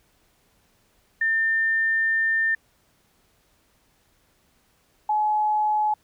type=tone pair in turn; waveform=sine; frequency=1800 / 849.5 Hz; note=A6 / G#5; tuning=+39 / +39 cents; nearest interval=octave + minor second; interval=1300 cents; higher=first; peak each=-19 dBFS; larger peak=neither; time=1.21-2.55 / 5.09-5.94 s; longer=first; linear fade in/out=5 ms; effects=pink hiss -64 dBFS RMS until 6.03 s